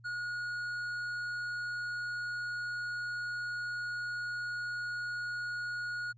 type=tone with tanh clipping; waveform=sine; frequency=1446 Hz; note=F#6; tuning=40 cents flat; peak=-36 dBFS; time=0.04-6.13 s; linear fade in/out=20 ms; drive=8 dB; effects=added 117 Hz sine -55 dBFS peak until 6.17 s + resampled to 16000 Hz